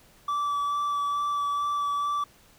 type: tone with vibrato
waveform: triangle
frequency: 1156 Hz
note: D6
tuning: 28 cents flat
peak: -23 dBFS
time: 0.28-2.24 s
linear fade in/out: 5 ms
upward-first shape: sine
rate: 2.3 Hz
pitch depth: 11 cents each way
effects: pink hiss -57 dBFS RMS until 2.58 s